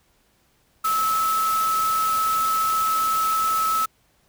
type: tone in noise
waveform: sine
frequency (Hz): 1300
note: E6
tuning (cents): -24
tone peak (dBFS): -19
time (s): 0.84-3.86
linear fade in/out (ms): 10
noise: white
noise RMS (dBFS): -31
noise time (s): 0.84-3.86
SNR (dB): +9
effects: pink hiss -63 dBFS RMS until 4.28 s